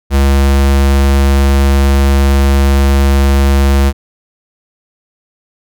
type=tone; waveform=square; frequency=68.9 Hz; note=C#2; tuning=10 cents flat; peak=-7 dBFS; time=0.1-3.93 s; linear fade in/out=50 ms; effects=none